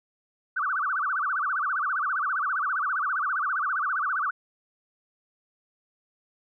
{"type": "tone with vibrato", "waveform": "sine", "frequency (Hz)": 1319, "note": "E6", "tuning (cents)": 1, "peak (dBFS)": -24, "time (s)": [0.56, 4.31], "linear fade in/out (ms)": 10, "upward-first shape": "sine", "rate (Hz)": 15, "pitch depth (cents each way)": 280, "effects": []}